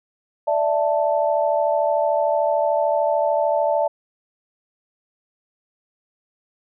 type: chord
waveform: sine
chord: D suspended second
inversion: none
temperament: just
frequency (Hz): 587.3 / 660.7 / 881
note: D5 / E5 / A5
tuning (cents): 0 / +4 / +2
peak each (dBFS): -20 / -21 / -23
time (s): 0.47-3.88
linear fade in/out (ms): 10
effects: none